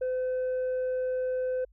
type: tone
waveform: sine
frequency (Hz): 510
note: C5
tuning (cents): -44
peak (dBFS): -24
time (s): 0.01-1.65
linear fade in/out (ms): 10
effects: tanh soft clip ceiling -26 dBFS + added 50 Hz sine -57 dBFS peak until 1.72 s